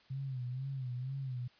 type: tone with vibrato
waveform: sine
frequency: 130 Hz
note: C3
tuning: 11 cents flat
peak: -36 dBFS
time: 0.1-1.48 s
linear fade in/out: 10 ms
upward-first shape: sine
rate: 2.1 Hz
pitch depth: 96 cents each way
effects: white hiss -65 dBFS RMS until 1.59 s + resampled to 11025 Hz